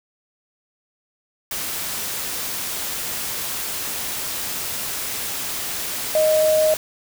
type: tone in noise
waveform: sine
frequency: 622.3 Hz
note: D#5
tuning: in tune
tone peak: -14 dBFS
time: 6.15-6.74 s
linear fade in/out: 2 ms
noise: white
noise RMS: -27 dBFS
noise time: 1.51-6.77 s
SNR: +10 dB
effects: none